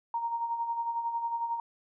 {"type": "tone with tremolo", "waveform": "sine", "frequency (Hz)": 931, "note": "A#5", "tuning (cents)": -2, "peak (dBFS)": -27, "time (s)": [0.14, 1.6], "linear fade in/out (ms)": 2, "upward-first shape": "sine", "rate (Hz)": 11, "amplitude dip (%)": 55, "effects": []}